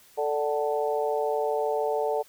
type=harmonic tone with a mistuned harmonic; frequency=146.83 Hz; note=D3; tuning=in tune; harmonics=3 / 4 / 5 / 6; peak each=-27 / -29 / -31 / -33 dBFS; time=0.17-2.23 s; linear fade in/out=20 ms; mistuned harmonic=5; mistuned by=+33 cents; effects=white hiss -56 dBFS RMS until 2.28 s